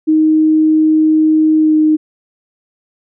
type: tone with pitch glide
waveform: sine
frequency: 312.4 to 309.3 Hz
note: D#4 to D#4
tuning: +7 to -10 cents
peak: -7 dBFS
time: 0.07-1.97 s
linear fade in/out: 20 ms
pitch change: -17 cents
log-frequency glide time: 1.58-1.75 s
effects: none